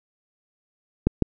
clicks, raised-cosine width 3 ms, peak -5 dBFS, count 2, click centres 1.07 / 1.223 s, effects none

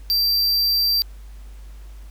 square tone, 4699 Hz, D8, in tune, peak -17 dBFS, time 0.1-1.02 s, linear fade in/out 0 ms, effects added 50 Hz sine -36 dBFS peak until 2.1 s + pink hiss -54 dBFS RMS until 2.1 s

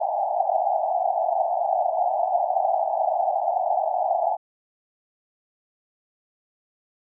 white band-pass noise, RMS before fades -23 dBFS, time 0-4.37 s, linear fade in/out 20 ms, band 640 to 820 Hz, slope 96 dB/octave, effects none

